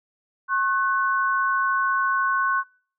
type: tone pair together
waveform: sine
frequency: 1085 / 1499 Hz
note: C#6 / F#6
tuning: -37 / +22 cents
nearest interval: tritone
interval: 559 cents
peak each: -22 dBFS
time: 0.48-2.64 s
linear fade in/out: 50 ms
effects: noise-tail reverb RT60 0.5 s tail -26 dB re dry